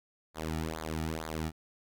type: tone with flanger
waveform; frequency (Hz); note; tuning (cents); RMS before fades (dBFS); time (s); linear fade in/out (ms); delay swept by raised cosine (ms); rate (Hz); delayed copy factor
sawtooth; 79.5; D#2; +38; -36; 0.34-1.52; 50; 0.35 to 1.95; 2.2; -0.9
effects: none